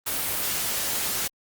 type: noise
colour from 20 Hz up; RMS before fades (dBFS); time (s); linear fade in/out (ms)
white; -27; 0.06-1.28; 10
effects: Opus 32 kbps